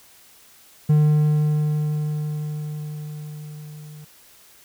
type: tone with level ramp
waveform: triangle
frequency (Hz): 151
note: D3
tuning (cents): +48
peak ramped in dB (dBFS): -10 to -36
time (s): 0.89-4.05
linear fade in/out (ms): 10
effects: white hiss -51 dBFS RMS until 4.64 s